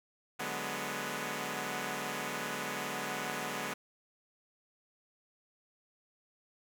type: chord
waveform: 5% pulse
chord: G# half-diminished seventh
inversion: second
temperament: equal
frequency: 146.83 / 185 / 207.7 / 246.9 Hz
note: D3 / F#3 / G#3 / B3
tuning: 0 / 0 / 0 / 0 cents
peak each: -31 / -32 / -29 / -28 dBFS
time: 0.39-3.74 s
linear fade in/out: 10 ms
effects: none